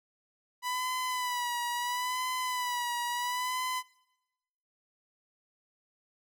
sawtooth tone with vibrato, 987.8 Hz, B5, in tune, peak -27 dBFS, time 0.62-3.83 s, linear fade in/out 50 ms, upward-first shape sine, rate 0.74 Hz, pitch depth 50 cents each way, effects noise-tail reverb RT60 1.0 s tail -24 dB re dry

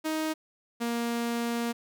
sawtooth tone pair in turn, 313.7 / 235 Hz, D#4 / A#3, +14 / +14 cents, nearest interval perfect fourth, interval 500 cents, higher first, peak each -24 / -24 dBFS, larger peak neither, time 0.04-0.34 / 0.8-1.73 s, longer second, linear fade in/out 20 ms, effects none

